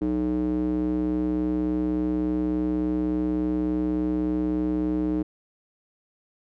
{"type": "tone with band-pass filter", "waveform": "square", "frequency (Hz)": 61.74, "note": "B1", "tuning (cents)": 0, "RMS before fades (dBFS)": -25, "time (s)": [0.01, 5.23], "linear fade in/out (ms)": 10, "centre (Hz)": 310, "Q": 3.7, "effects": []}